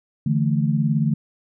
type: chord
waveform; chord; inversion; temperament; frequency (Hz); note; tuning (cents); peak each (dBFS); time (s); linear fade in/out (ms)
sine; D suspended second; none; just; 146.83 / 165.19 / 220.2; D3 / E3 / A3; 0 / +4 / +2; -20 / -23 / -22; 0.26-1.14; 5
effects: none